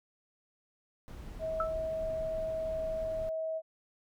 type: noise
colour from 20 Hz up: brown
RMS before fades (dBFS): -44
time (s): 1.08-3.29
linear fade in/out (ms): 0
type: tone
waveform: sine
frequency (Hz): 641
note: E5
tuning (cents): -49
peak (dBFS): -32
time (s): 1.39-3.62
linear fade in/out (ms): 50
type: tone with exponential decay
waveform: sine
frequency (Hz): 1316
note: E6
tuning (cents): -3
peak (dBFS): -26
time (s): 1.6-1.75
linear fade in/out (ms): 2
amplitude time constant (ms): 32
effects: none